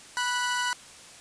sawtooth tone pair together, 982.4 / 1480 Hz, B5 / F#6, -9 / 0 cents, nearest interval perfect fifth, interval 709 cents, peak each -25 dBFS, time 0.17-0.73 s, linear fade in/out 0 ms, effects white hiss -48 dBFS RMS until 1.2 s + resampled to 22050 Hz

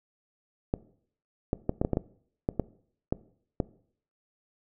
clicks, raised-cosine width 2 ms, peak -12 dBFS, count 11, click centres 0.739 / 1.531 / 1.694 / 1.815 / 1.849 / 1.933 / 1.971 / 2.489 / 2.597 / 3.125 / 3.602 s, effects noise-tail reverb RT60 0.6 s tail -20 dB re dry

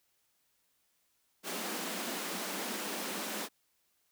pink high-pass noise, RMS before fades -38 dBFS, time 1.43-3.49 s, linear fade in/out 50 ms, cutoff 180 Hz, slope 96 dB/octave, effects white hiss -75 dBFS RMS until 4.11 s

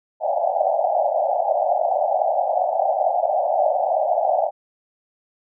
pink band-pass noise, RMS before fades -20 dBFS, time 0.2-4.51 s, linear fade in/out 50 ms, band 580 to 810 Hz, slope 96 dB/octave, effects none

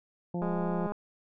harmonic tone, 174.61 Hz, F3, in tune, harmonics 1 / 2 / 3 / 4 / 5, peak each -31 / -37 / -41 / -43 / -45 dBFS, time 0.34-0.87 s, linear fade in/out 5 ms
click train, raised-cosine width 1 ms, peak -23 dBFS, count 104, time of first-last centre 0.42-0.92 s, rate 206 Hz
effects none

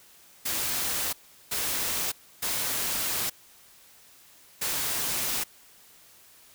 white noise bursts at uneven times, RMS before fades -29 dBFS, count 4, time 0.45-1.13 / 1.51-2.12 / 2.42-3.3 / 4.61-5.44 s, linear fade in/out 10 ms, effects white hiss -55 dBFS RMS until 6.54 s

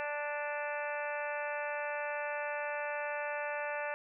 harmonic tone, 293.7 Hz, D4, in tune, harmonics 2 / 3 / 4 / 5 / 6 / 7 / 8 / 9, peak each -38 / -41 / -47 / -43 / -42 / -49 / -47 / -46 dBFS, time 0-3.94 s, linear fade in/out 0 ms, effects none

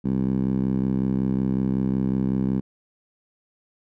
10% pulse tone with band-pass filter, 65.41 Hz, C2, in tune, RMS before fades -23 dBFS, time 0.04-2.61 s, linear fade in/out 20 ms, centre 200 Hz, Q 2, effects none

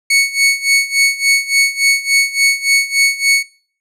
sawtooth tone with tremolo, 2217 Hz, C#7, in tune, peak -4 dBFS, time 0.1-3.43 s, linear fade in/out 5 ms, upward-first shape sine, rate 3.5 Hz, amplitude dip 85%, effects noise-tail reverb RT60 0.5 s tail -23 dB re dry + low-pass 11000 Hz 12 dB/octave

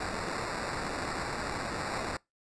white noise with sample-and-hold, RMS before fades -35 dBFS, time 0-2.17 s, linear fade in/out 5 ms, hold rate 3150 Hz, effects noise-tail reverb RT60 0.2 s tail -24 dB re dry + resampled to 22050 Hz

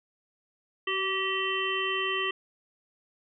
harmonic tone with a mistuned harmonic, 386.4 Hz, G4, 25 cents flat, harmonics 1 / 3 / 5 / 7 / 8, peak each -33 / -33 / -33 / -33 / -33 dBFS, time 0.87-2.31 s, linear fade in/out 5 ms, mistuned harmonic 1, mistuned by -25 cents, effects none

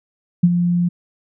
sine tone with ADSR envelope, 174.8 Hz, F3, 2 cents sharp, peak -6 dBFS, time 0.43-0.89 s, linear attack 9 ms, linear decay 45 ms, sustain -8 dB, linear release 13 ms, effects none

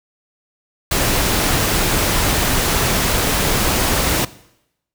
pink noise, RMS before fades -17 dBFS, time 0.91-4.25 s, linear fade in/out 5 ms, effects noise-tail reverb RT60 0.8 s tail -19 dB re dry

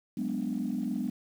sine chord, G# half-diminished seventh, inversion third, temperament equal, 185 / 207.7 / 246.9 / 293.7 Hz, F#3 / G#3 / B3 / D4, 0 / 0 / 0 / 0 cents, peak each -37 / -33 / -32 / -36 dBFS, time 0.17-1.1 s, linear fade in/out 5 ms, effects tanh soft clip ceiling -22 dBFS + 9-bit

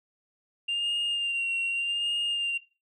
sine tone with vibrato, 2789 Hz, F7, 3 cents flat, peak -24 dBFS, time 0.68-2.58 s, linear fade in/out 10 ms, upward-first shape sine, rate 0.84 Hz, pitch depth 31 cents each way, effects noise-tail reverb RT60 0.3 s tail -18 dB re dry + tanh soft clip ceiling -24 dBFS

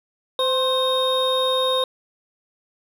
triangle tone cluster, 516 / 1056 / 3712 Hz, C5 / C6 / A#7, -24 / +16 / -8 cents, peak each -19 / -23 / -21 dBFS, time 0.39-1.84 s, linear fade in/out 2 ms, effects none

